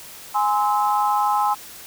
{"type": "chord", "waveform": "sine", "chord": "Ab augmented", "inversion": "none", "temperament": "just", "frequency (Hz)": [830.6, 1038.3, 1297.8], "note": ["Ab5", "C6", "E6"], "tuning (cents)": [0, -14, -27], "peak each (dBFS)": [-19, -22, -25], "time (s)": [0.34, 1.55], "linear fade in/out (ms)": 20, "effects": ["white hiss -40 dBFS RMS until 1.86 s"]}